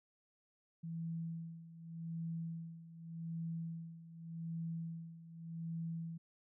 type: tone with tremolo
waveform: sine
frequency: 165.2 Hz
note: E3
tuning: 4 cents sharp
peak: -38 dBFS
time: 0.83-6.18 s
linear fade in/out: 10 ms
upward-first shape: sine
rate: 0.85 Hz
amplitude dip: 80%
effects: none